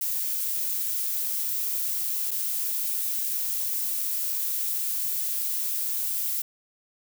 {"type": "noise with dropouts", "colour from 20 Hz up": "violet", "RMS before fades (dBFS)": -28, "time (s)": [0.01, 6.42], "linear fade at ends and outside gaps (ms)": 5, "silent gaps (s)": [2.309, 2.313], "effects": []}